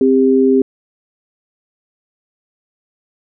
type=tone pair together; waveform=sine; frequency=262.2 / 399.5 Hz; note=C4 / G4; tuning=+4 / +33 cents; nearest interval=perfect fifth; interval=729 cents; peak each=-11 dBFS; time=0.01-0.62 s; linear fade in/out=2 ms; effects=none